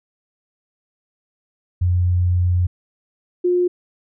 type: tone pair in turn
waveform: sine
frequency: 89.2 / 356.8 Hz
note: F2 / F4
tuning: +37 / +37 cents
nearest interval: 2 octaves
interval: 2400 cents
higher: second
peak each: -14 dBFS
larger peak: neither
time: 1.81-2.67 / 3.44-3.68 s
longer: first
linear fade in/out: 10 ms
effects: none